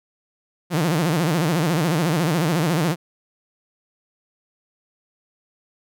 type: tone with vibrato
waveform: sawtooth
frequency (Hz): 163.1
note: E3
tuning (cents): -18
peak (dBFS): -14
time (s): 0.7-2.96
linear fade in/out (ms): 50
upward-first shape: sine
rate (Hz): 14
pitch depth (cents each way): 180
effects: none

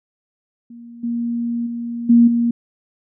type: tone with level steps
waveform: sine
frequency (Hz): 235.6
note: A#3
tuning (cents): +19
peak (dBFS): -35 / -19 / -23 / -7 / -14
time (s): 0.7-2.51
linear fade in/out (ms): 5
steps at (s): 1.03 / 1.66 / 2.09 / 2.27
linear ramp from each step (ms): 10
effects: none

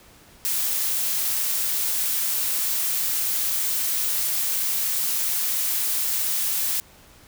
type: noise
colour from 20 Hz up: blue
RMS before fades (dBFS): -24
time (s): 0.45-6.8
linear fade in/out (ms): 0
effects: pink hiss -51 dBFS RMS until 7.27 s

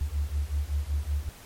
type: beating tone pair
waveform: sine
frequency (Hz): 70 / 75.3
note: C#2 / D2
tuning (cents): +18 / +44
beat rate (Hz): 5.3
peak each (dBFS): -29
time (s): 0.01-1.29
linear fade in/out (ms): 0
effects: pink hiss -49 dBFS RMS until 1.45 s + MP3 64 kbps

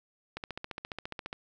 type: click train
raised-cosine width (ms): 0.3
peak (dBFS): -21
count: 15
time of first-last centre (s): 0.37-1.329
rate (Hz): 14.6
effects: none

